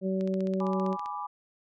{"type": "harmonic tone", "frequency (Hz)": 189.8, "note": "F#3", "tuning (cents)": 44, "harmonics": [1, 2, 3], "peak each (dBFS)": [-28, -32, -34], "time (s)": [0.01, 0.97], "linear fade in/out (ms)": 50}
{"type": "click train", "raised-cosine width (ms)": 0.2, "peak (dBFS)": -29, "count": 14, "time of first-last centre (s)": [0.21, 1.06], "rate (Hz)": 15.3}
{"type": "chord", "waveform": "sine", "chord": "G# diminished", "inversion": "none", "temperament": "equal", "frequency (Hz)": [830.6, 987.8, 1174.7], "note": ["G#5", "B5", "D6"], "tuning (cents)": [0, 0, 0], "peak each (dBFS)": -37, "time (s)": [0.6, 1.27], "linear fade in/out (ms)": 10}
{"effects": []}